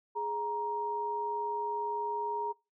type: tone pair together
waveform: sine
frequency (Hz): 418.3 / 939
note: G#4 / A#5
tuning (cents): +12 / +12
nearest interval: octave + major second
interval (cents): 1400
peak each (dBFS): -37 / -32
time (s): 0.15-2.53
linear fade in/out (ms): 20
effects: noise-tail reverb RT60 0.3 s tail -26 dB re dry